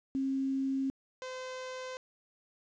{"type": "tone pair in turn", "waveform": ["sine", "sawtooth"], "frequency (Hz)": [268.7, 513.4], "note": ["C4", "C5"], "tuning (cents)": [46, -33], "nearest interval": "major seventh", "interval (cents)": 1121, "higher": "second", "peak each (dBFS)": [-29, -35], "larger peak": "first", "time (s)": [[0.15, 0.9], [1.22, 1.97]], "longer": "neither", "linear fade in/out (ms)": 0, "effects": ["resampled to 16000 Hz", "10-bit"]}